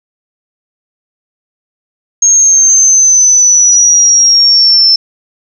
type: linear sweep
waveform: sine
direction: down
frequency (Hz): 6520 to 5310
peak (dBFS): -3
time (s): 2.22-4.96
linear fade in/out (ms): 5
effects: none